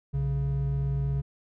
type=tone pair together; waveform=triangle; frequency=61.74 / 138.6 Hz; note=B1 / C#3; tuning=0 / 0 cents; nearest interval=octave + major second; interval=1400 cents; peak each=-29 / -24 dBFS; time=0.13-1.22 s; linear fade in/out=20 ms; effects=none